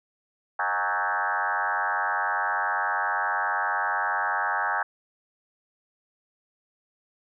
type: tone with frequency modulation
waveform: sine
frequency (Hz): 1207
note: D6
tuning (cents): +47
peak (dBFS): -23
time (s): 0.59-4.83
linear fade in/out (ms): 5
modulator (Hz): 94.9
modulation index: 5.1
effects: none